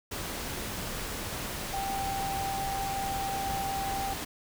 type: tone in noise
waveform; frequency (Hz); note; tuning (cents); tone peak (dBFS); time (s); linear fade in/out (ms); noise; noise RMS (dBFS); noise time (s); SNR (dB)
sine; 784; G5; 0; -31; 1.73-4.14; 10; pink; -36; 0.11-4.25; +2
effects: none